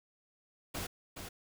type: noise with echo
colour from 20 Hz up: pink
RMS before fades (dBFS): -39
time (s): 0.74-0.87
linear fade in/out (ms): 10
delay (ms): 420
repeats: 1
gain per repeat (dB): -6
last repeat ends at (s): 1.29
effects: none